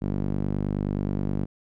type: tone with band-pass filter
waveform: sawtooth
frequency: 49.51 Hz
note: G1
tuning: 18 cents sharp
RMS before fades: -27 dBFS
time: 0.01-1.46 s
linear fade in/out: 20 ms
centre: 210 Hz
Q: 1.2
effects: none